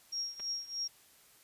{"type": "tone with tremolo", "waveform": "sine", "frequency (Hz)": 5588, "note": "F8", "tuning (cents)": 0, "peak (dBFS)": -32, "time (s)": [0.12, 0.88], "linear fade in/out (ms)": 10, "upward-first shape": "triangle", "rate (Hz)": 3.2, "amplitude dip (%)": 90}
{"type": "clicks", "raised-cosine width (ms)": 0.3, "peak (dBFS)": [-33, -34], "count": 2, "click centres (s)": [0.397, 0.402]}
{"effects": ["white hiss -62 dBFS RMS until 1.43 s", "resampled to 32000 Hz"]}